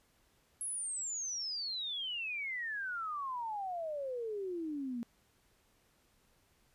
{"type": "exponential sweep", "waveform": "sine", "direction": "down", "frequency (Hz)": [11000, 229.4], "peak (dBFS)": -36, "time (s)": [0.61, 5.03], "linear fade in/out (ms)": 0, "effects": ["pink hiss -71 dBFS RMS until 6.74 s", "resampled to 32000 Hz"]}